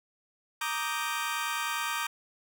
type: chord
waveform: 25% pulse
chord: Eb major seventh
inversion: second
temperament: equal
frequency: 932.3 / 1174.7 / 1244.5 / 1568 Hz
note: Bb5 / D6 / Eb6 / G6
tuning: 0 / 0 / 0 / 0 cents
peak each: -32 dBFS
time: 0.61-2.07 s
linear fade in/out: 5 ms
effects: none